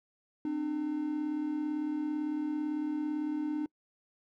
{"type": "tone pair together", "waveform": "triangle", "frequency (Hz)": [264, 301.9], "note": ["C4", "D4"], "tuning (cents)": [16, 48], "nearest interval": "major second", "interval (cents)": 232, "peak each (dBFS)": [-37, -29], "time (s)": [0.45, 3.66], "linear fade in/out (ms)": 2, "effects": ["noise-tail reverb RT60 0.1 s tail -26 dB re dry"]}